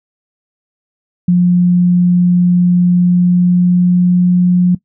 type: tone with pitch glide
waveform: sine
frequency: 177.5 to 178.94 Hz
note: F3 to F3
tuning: +28 to +42 cents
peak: -6 dBFS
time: 1.28-4.75 s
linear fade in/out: 5 ms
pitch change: +14 cents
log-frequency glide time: 2.89-4.31 s
effects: noise-tail reverb RT60 0.1 s tail -19 dB re dry